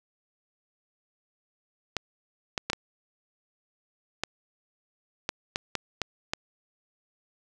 clicks, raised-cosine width 0.2 ms, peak -10 dBFS, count 10, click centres 1.967 / 2.578 / 2.7 / 2.732 / 4.236 / 5.291 / 5.559 / 5.753 / 6.017 / 6.335 s, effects none

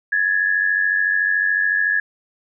sine tone pair together, 1672.2 / 1766 Hz, G#6 / A6, +11 / +6 cents, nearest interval minor second, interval 95 cents, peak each -17 / -21 dBFS, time 0.12-2 s, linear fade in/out 5 ms, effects none

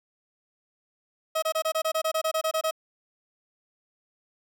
30% pulse tone bursts, 637 Hz, D#5, 41 cents sharp, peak -21 dBFS, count 14, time 1.35-2.711 s, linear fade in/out 10 ms, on 74 ms, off 25 ms, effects none

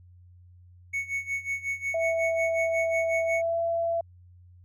triangle tone with tremolo, 2217 Hz, C#7, in tune, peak -24 dBFS, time 0.93-3.42 s, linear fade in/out 10 ms, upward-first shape sine, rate 5.5 Hz, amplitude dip 85%
sine tone with pitch glide, 659.3 to 672 Hz, E5 to E5, 0 to +33 cents, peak -24 dBFS, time 1.94-4.01 s, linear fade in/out 5 ms, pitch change +33 cents, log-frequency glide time 3.23-3.6 s
effects added 89 Hz sine -50 dBFS peak until 4.64 s

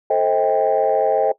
sine chord, A half-diminished seventh, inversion none, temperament just, 440 / 528 / 633.6 / 792 Hz, A4 / C5 / Eb5 / G5, 0 / +16 / +31 / +18 cents, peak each -19 dBFS, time 0.1-1.32 s, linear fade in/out 5 ms, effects noise-tail reverb RT60 0.1 s tail -17 dB re dry + tanh soft clip ceiling -7 dBFS

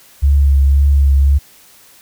sine tone with vibrato, 69.7 Hz, C#2, 10 cents sharp, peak -7 dBFS, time 0.22-1.39 s, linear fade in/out 20 ms, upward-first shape triangle, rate 1.9 Hz, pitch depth 29 cents each way, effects white hiss -45 dBFS RMS until 2.01 s

